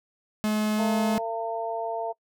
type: tone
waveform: 45% pulse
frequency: 213.6 Hz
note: G#3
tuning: 49 cents sharp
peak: -23 dBFS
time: 0.44-1.18 s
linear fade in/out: 0 ms
type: harmonic tone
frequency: 226.7 Hz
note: A#3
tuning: 48 cents flat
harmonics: 2 / 3 / 4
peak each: -33 / -30 / -33 dBFS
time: 0.78-2.13 s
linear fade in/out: 20 ms
effects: noise-tail reverb RT60 0.1 s tail -23 dB re dry